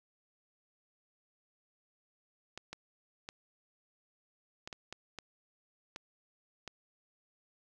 clicks, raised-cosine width 0.2 ms, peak -25 dBFS, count 9, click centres 2.576 / 2.73 / 3.289 / 4.675 / 4.728 / 4.926 / 5.187 / 5.961 / 6.677 s, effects none

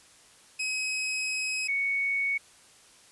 sawtooth / sine tone pair in turn, 2543 / 2224 Hz, D#7 / C#7, +37 / +5 cents, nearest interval major second, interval 232 cents, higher first, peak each -25 dBFS, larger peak neither, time 0.59-1.68 / 1.68-2.38 s, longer first, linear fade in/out 10 ms, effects white hiss -56 dBFS RMS until 3.11 s + resampled to 24000 Hz

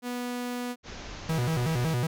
sawtooth tone, 245.2 Hz, B3, 12 cents flat, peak -27 dBFS, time 0.02-0.76 s, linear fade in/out 50 ms
pink low-pass noise, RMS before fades -41 dBFS, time 0.83-1.97 s, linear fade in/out 50 ms, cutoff 6800 Hz, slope 96 dB/octave
45% pulse tone with vibrato, 140.5 Hz, C#3, 24 cents sharp, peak -25 dBFS, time 1.29-2.07 s, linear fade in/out 5 ms, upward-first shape square, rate 5.4 Hz, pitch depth 240 cents each way
effects none

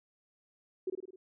sine tone with echo, 373.8 Hz, F#4, 18 cents sharp, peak -30 dBFS, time 0.87-0.9 s, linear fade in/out 5 ms, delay 52 ms, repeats 5, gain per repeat -4 dB, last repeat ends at 1.16 s, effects none

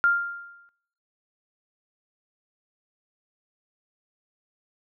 sine tone with exponential decay, 1396.9 Hz, F6, in tune, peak -15 dBFS, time 0.04-0.69 s, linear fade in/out 0 ms, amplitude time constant 140 ms, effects noise-tail reverb RT60 0.8 s tail -21 dB re dry

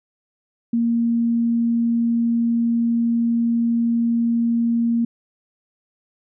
sine tone, 233.1 Hz, A#3, in tune, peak -16 dBFS, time 0.73-5.05 s, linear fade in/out 5 ms, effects none

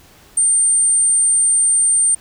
sine tone, 8870 Hz, C#9, in tune, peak -11 dBFS, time 0.37-2.15 s, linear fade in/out 5 ms, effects pink hiss -47 dBFS RMS until 2.2 s

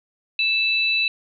sine tone pair together, 2637 / 3951 Hz, E7 / B7, 0 / 0 cents, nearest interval perfect fifth, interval 700 cents, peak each -19 / -23 dBFS, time 0.39-1.08 s, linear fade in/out 2 ms, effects none

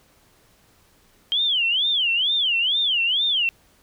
sine tone with vibrato, 3136 Hz, G7, in tune, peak -18 dBFS, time 1.32-3.49 s, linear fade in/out 0 ms, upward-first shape sine, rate 2.2 Hz, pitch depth 260 cents each way, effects pink hiss -58 dBFS RMS until 3.82 s

